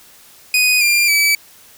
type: tone with pitch steps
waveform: sawtooth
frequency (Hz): 2489 / 2392 / 2298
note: D#7 / D7 / D7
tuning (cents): 0 / +31 / -38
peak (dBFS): -8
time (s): 0.54-1.35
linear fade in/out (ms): 2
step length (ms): 270
effects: white hiss -45 dBFS RMS until 1.77 s